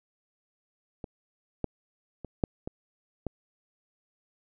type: clicks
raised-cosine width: 2 ms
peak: -24 / -15 / -25 / -11 / -21 / -18 dBFS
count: 6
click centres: 1.042 / 1.643 / 2.247 / 2.438 / 2.675 / 3.267 s
effects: none